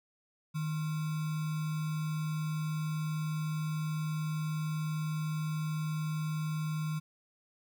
sine tone with sample-and-hold, 155.56 Hz, D#3, in tune, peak -31 dBFS, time 0.54-7 s, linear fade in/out 20 ms, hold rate 1225 Hz, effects none

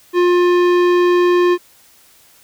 sine tone with tanh clipping, 354.3 Hz, F4, 25 cents sharp, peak -12 dBFS, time 0.13-1.58 s, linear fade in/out 50 ms, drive 17 dB, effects white hiss -49 dBFS RMS until 2.43 s

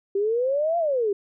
sine exponential two-way sweep, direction up then down, 387.2 to 698.5 to 387.2 Hz, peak -20 dBFS, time 0.15-1.13 s, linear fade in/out 5 ms, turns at 0.78 s, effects none

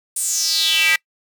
square tone with high-pass filter sweep, 178.5 Hz, F3, 38 cents sharp, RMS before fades -18 dBFS, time 0.16-0.96 s, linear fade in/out 5 ms, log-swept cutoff 9300 to 2000 Hz, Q 5.2, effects noise-tail reverb RT60 0.1 s tail -25 dB re dry

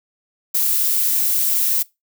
violet noise, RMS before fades -18 dBFS, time 0.54-1.83 s, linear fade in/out 10 ms, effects noise-tail reverb RT60 0.2 s tail -21 dB re dry

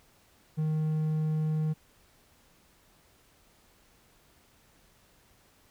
triangle tone, 155.56 Hz, D#3, in tune, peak -24 dBFS, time 0.57-1.74 s, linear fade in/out 20 ms, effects pink hiss -63 dBFS RMS until 5.7 s

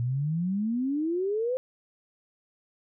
sine exponential sweep, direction up, 116.54 to 523.3 Hz, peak -25 dBFS, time 0-1.57 s, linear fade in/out 0 ms, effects none

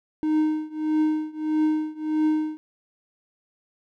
triangle tone with tremolo, 309.3 Hz, D#4, 10 cents flat, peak -15 dBFS, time 0.23-2.57 s, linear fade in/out 0 ms, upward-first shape triangle, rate 1.6 Hz, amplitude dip 95%, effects none

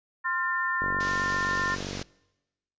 sine chord, F major, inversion second, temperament equal with one note detuned, 1046.5 / 1396.9 / 1795.9 Hz, C6 / F6 / A6, 0 / 0 / +35 cents, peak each -30 / -33 / -28 dBFS, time 0.24-1.76 s, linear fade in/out 20 ms
click train, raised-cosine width 2 ms, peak -22 dBFS, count 58, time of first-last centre 0.82-2.015 s, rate 47.7 Hz
white low-pass noise, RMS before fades -40 dBFS, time 1-2.03 s, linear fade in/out 5 ms, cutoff 6600 Hz, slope 48 dB/octave
effects noise-tail reverb RT60 1.0 s tail -23 dB re dry + resampled to 16000 Hz

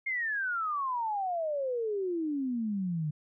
sine exponential sweep, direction down, 2153 to 146.83 Hz, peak -29 dBFS, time 0.06-3.11 s, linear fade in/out 10 ms, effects none

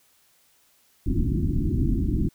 pink low-pass noise, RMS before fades -23 dBFS, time 1.06-2.29 s, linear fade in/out 10 ms, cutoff 350 Hz, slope 96 dB/octave, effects white hiss -62 dBFS RMS until 2.34 s

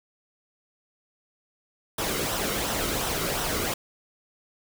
pink noise with flanger, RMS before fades -28 dBFS, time 1.98-3.74 s, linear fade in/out 5 ms, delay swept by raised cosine 0.43 to 1.2 ms, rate 2.8 Hz, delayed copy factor -0.5, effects none

